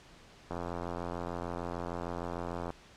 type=click train; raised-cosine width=1 ms; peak=-23 dBFS; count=191; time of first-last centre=0.51-2.704 s; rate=86.6 Hz; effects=pink hiss -56 dBFS RMS until 2.96 s + low-pass 6000 Hz 12 dB/octave